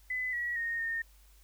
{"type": "tone with pitch steps", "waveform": "sine", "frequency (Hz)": [2010, 1923, 1854, 1832], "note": ["B6", "B6", "A#6", "A#6"], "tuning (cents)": [30, -47, -10, -31], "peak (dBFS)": -31, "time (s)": [0.1, 1.02], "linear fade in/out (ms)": 5, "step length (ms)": 230, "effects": ["added 50 Hz sine -57 dBFS peak until 1.43 s", "white hiss -65 dBFS RMS until 1.43 s"]}